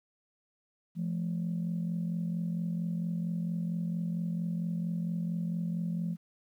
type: tone pair together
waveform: sine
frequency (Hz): 170.8 / 215.2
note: F3 / A3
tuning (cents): -38 / -38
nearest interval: major third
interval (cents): 400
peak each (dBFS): -30 / -36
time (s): 0.95-6.17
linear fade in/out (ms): 50
effects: tanh soft clip ceiling -25 dBFS + 11-bit